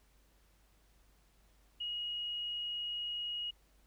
sine tone, 2889 Hz, F#7, 42 cents flat, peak -36 dBFS, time 1.8-3.51 s, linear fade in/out 10 ms, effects added 50 Hz sine -66 dBFS peak until 3.86 s + pink hiss -71 dBFS RMS until 3.86 s

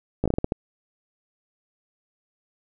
slowing click train, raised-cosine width 2 ms, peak -9 dBFS, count 8, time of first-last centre 0.24-0.521 s, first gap 16 ms, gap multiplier 1.3, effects none

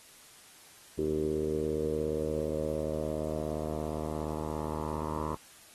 10% pulse tone with low-pass filter sweep, 77.2 Hz, D#2, 13 cents flat, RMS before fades -33 dBFS, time 0.99-5.35 s, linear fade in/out 0 ms, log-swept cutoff 380 to 1000 Hz, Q 5.6, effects white hiss -55 dBFS RMS until 5.74 s + AAC 32 kbps

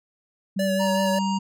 sine tone with pitch glide, 194 to 195.24 Hz, G3 to G3, -18 to -7 cents, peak -23 dBFS, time 0.56-1.39 s, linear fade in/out 10 ms, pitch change +11 cents, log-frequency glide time 0.75-0.83 s
square tone with vibrato, 574 Hz, D5, 40 cents flat, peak -24 dBFS, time 0.59-1.19 s, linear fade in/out 5 ms, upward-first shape sine, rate 5.3 Hz, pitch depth 28 cents each way
harmonic tone, 939 Hz, A#5, 12 cents sharp, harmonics 1 / 3 / 5 / 7 / 8, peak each -26 / -36 / -40 / -43 / -44 dBFS, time 0.79-1.39 s, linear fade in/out 20 ms
effects none

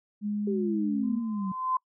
sine tone with pitch glide, 207.7 to 217 Hz, G#3 to A3, 0 to -24 cents, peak -27 dBFS, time 0.21-1.21 s, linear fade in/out 50 ms, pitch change +76 cents, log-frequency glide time 0.84-1.09 s
sine exponential sweep, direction down, 403 to 185 Hz, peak -28 dBFS, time 0.47-1.52 s, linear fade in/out 5 ms
sine tone with exponential growth, 1030 Hz, C6, 28 cents flat, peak -22 dBFS, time 1.03-1.77 s, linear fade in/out 5 ms, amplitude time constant 160 ms
effects noise-tail reverb RT60 0.1 s tail -25 dB re dry

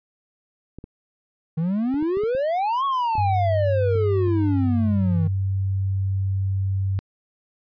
clicks, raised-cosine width 3 ms, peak -24 dBFS, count 10, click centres 0.786 / 0.841 / 1.942 / 2.026 / 2.171 / 2.236 / 2.35 / 3.154 / 3.956 / 4.278 s
triangle exponential two-way sweep, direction up then down, 154.4 to 1121 to 154.4 Hz, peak -18 dBFS, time 1.57-5.28 s, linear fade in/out 10 ms, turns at 2.85 s
sine tone with pitch glide, 98 to 96.54 Hz, G2 to G2, 0 to -26 cents, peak -20 dBFS, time 3.18-6.99 s, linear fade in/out 0 ms, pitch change -26 cents, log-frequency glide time 4.46-5.13 s
effects resampled to 11025 Hz

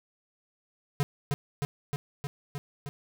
square tone with echo, 143.2 Hz, D3, 43 cents flat, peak -24 dBFS, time 1-1.03 s, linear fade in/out 0 ms, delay 310 ms, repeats 6, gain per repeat -2 dB, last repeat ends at 2.89 s, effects none

